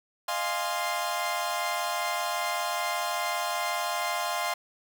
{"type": "chord", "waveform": "sawtooth", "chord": "F minor seventh", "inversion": "third", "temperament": "equal with one note detuned", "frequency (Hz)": [613.3, 698.5, 830.6, 1046.5], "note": ["Eb5", "F5", "Ab5", "C6"], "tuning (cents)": [-25, 0, 0, 0], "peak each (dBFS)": [-33, -28, -32, -28], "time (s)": [0.28, 4.54], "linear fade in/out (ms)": 5, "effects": []}